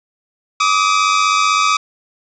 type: tone pair together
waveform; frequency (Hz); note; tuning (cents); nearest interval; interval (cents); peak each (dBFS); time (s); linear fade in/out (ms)
sawtooth; 1165.2 / 1261; D6 / D#6; -14 / +23; minor second; 137; -11; 0.6-1.77; 5
effects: resampled to 16000 Hz + 7-bit